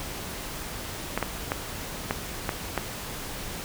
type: clicks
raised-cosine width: 0.5 ms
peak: -10 dBFS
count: 6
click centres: 1.176 / 1.227 / 1.519 / 2.109 / 2.492 / 2.777 s
effects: pink hiss -36 dBFS RMS until 3.64 s